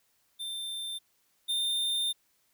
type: tone pair in turn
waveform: square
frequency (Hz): 3581 / 3616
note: A7 / A7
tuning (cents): +30 / +47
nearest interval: unison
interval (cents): 17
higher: second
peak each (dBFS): -35 / -28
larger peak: second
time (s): 0.39-0.99 / 1.48-2.13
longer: second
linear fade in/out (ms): 20
effects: white hiss -71 dBFS RMS until 2.53 s